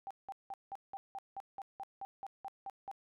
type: tone bursts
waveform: sine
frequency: 784 Hz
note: G5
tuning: in tune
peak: -40 dBFS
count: 14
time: 0.07-2.914 s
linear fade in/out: 0 ms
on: 36 ms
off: 180 ms
effects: none